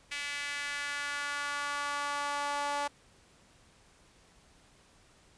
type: tone with high-pass filter sweep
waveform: sawtooth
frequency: 287.6 Hz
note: D4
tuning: 36 cents flat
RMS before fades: -35 dBFS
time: 0.11-2.88 s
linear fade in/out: 10 ms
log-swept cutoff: 2200 to 800 Hz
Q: 2.4
effects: pink hiss -62 dBFS RMS until 5.37 s + resampled to 22050 Hz